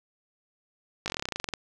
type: slowing click train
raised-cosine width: 0.2 ms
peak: -13 dBFS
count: 16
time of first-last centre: 1.06-1.537 s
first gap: 19 ms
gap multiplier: 1.07
effects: none

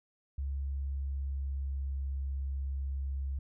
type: tone with pitch glide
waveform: sine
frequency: 68.9 to 68.07 Hz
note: C#2 to C#2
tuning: -10 to -31 cents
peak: -32 dBFS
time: 0.38-3.39 s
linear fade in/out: 5 ms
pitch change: -21 cents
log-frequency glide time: 0.6-2.05 s
effects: none

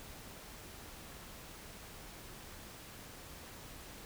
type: silence
effects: pink hiss -51 dBFS RMS until 4.05 s

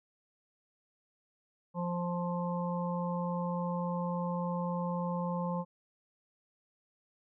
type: harmonic tone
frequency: 175.3 Hz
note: F3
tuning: 7 cents sharp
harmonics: 1 / 3 / 5 / 6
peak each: -33 / -38 / -40 / -41 dBFS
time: 1.74-5.65 s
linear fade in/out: 50 ms
effects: none

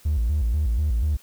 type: tone with vibrato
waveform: triangle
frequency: 65.3 Hz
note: C2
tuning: 3 cents flat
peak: -16 dBFS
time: 0.05-1.17 s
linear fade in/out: 10 ms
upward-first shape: square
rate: 4.1 Hz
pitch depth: 250 cents each way
effects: tanh soft clip ceiling -15 dBFS + white hiss -53 dBFS RMS until 1.22 s

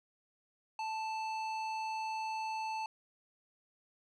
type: tone with low-pass filter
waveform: square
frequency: 880 Hz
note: A5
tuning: in tune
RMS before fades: -38 dBFS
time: 0.79-2.86 s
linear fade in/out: 2 ms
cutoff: 4500 Hz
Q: 0.82
effects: none

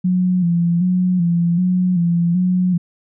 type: tone with vibrato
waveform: sine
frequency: 176.5 Hz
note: F3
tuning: 19 cents sharp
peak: -13 dBFS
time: 0.04-2.78 s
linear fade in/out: 10 ms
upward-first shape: square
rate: 1.3 Hz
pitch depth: 54 cents each way
effects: none

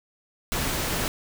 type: noise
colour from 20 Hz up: pink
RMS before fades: -27 dBFS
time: 0.52-1.08 s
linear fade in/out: 0 ms
effects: none

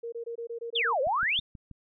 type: tone bursts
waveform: sine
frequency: 466.2 Hz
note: A#4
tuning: in tune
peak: -33 dBFS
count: 8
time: 0.03-0.936 s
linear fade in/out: 10 ms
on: 94 ms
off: 22 ms
type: exponential two-way sweep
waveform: sine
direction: down then up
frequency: 3760 to 493.9 to 3760 Hz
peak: -24 dBFS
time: 0.75-1.4 s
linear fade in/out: 10 ms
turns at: 1.01 s
type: click train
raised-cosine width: 5 ms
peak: -32 dBFS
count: 5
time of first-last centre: 1.07-1.713 s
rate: 6.22 Hz
effects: none

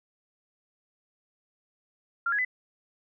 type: tone with pitch steps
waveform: sine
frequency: 1387 / 1668.6 / 2007 Hz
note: F6 / G#6 / B6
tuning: -12 / +8 / +27 cents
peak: -24 dBFS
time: 2.26-2.449 s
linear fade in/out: 5 ms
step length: 63 ms
effects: none

